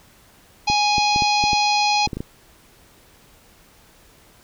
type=harmonic tone; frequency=830.6 Hz; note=G#5; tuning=in tune; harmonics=1 / 3 / 4 / 5 / 6 / 7 / 8; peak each=-18 / -23 / -31 / -24 / -27 / -33 / -37 dBFS; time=0.67-2.07 s; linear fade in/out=10 ms
type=clicks; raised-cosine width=3 ms; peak=-14 dBFS; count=10; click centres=0.7 / 0.982 / 1.161 / 1.222 / 1.439 / 1.532 / 2.074 / 2.132 / 2.17 / 2.205 s
effects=pink hiss -52 dBFS RMS until 4.43 s